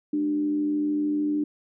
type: tone with frequency modulation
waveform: sine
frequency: 297.8 Hz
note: D4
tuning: 24 cents sharp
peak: -22 dBFS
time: 0.13-1.44 s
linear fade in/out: 5 ms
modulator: 86.2 Hz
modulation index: 0.32
effects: none